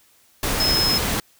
sine tone in noise, 5160 Hz, E8, 38 cents flat, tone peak -18 dBFS, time 0.6-0.98 s, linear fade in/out 2 ms, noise pink, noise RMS -23 dBFS, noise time 0.43-1.2 s, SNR +2 dB, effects white hiss -57 dBFS RMS until 1.39 s

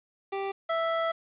25% pulse tone pair in turn, 392 / 659.3 Hz, G4 / E5, 0 / 0 cents, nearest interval major sixth, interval 900 cents, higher second, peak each -26 / -22 dBFS, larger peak second, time 0.32-0.52 / 0.69-1.12 s, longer second, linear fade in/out 10 ms, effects resampled to 8000 Hz + 9-bit

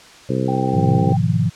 harmonic tone, 65 Hz, C2, 11 cents flat, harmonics 2 / 3 / 4 / 5 / 6 / 7 / 8, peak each -22 / -24 / -25 / -26 / -27 / -27 / -28 dBFS, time 0.29-1.13 s, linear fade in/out 5 ms
sine tone with tremolo, 786 Hz, G5, 4 cents sharp, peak -21 dBFS, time 0.48-1.17 s, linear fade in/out 5 ms, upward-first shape sine, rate 20 Hz, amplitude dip 45%
sine chord, F half-diminished seventh, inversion first, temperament just, 104.77 / 125.72 / 157.15 / 174.61 Hz, Ab2 / Cb3 / Eb3 / F3, +16 / +31 / +18 / 0 cents, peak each -20 dBFS, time 0.73-1.5 s, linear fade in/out 20 ms
effects white hiss -43 dBFS RMS until 1.55 s + low-pass 6000 Hz 12 dB/octave

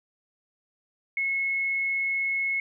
sine tone, 2182 Hz, C#7, 28 cents flat, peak -24 dBFS, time 1.17-2.6 s, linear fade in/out 2 ms, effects none

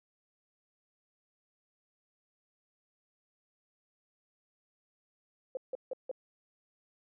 sine tone bursts, 520 Hz, C5, 11 cents flat, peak -33 dBFS, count 4, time 5.55-6.114 s, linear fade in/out 2 ms, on 21 ms, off 160 ms, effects none

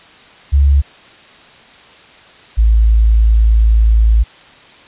sine tone pair in turn, 69.9 / 55.05 Hz, C#2 / A1, +15 / +2 cents, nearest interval major third, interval 413 cents, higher first, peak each -6 dBFS, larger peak neither, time 0.52-0.82 / 2.57-4.24 s, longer second, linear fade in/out 20 ms, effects white hiss -41 dBFS RMS until 4.87 s + resampled to 8000 Hz

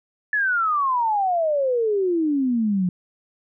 sine exponential sweep, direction down, 1743 to 175.2 Hz, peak -18 dBFS, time 0.33-2.89 s, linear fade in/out 2 ms, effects none

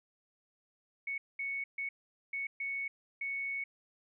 sine tone bursts at uneven times, 2217 Hz, C#7, in tune, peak -34 dBFS, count 6, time 1.07-1.18 / 1.39-1.64 / 1.78-1.89 / 2.33-2.47 / 2.6-2.88 / 3.21-3.64 s, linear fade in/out 5 ms, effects none

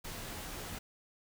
pink noise with comb filter, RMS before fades -43 dBFS, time 0.04-0.79 s, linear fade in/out 10 ms, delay 15 ms, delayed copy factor -0.5, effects none

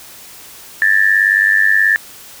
sine tone with amplitude modulation, 1760 Hz, A6, in tune, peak -5 dBFS, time 0.82-1.96 s, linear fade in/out 0 ms, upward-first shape sine, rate 98.6 Hz, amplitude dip 85%, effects white hiss -37 dBFS RMS until 2.4 s

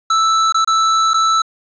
square tone with dropouts, 1318.5 Hz, E6, in tune, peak -12 dBFS, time 0.1-1.42 s, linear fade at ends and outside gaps 5 ms, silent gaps 0.524-0.544 / 0.647-0.674 / 1.135-1.141 s, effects resampled to 16000 Hz + 8-bit

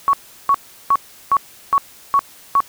sine tone bursts, 1116 Hz, C#6, 11 cents sharp, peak -10 dBFS, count 7, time 0.08-2.604 s, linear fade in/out 0 ms, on 52 ms, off 360 ms, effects white hiss -44 dBFS RMS until 2.68 s

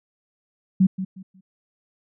sine tone with echo, 188.7 Hz, F#3, 34 cents sharp, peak -12 dBFS, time 0.8-0.87 s, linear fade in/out 10 ms, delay 180 ms, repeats 3, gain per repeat -12 dB, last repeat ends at 1.41 s, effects none

